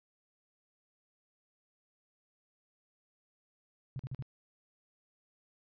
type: tone bursts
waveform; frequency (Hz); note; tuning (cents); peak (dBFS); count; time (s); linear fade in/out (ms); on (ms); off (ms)
sine; 130.81; C3; 0; -36; 4; 3.96-4.224; 0; 33; 44
effects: resampled to 11025 Hz